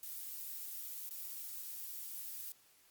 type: noise with dropouts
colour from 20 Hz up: violet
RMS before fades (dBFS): -45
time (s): 0.03-2.52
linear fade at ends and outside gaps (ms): 0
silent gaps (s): 1.091-1.109
effects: white hiss -67 dBFS RMS until 2.9 s + Opus 48 kbps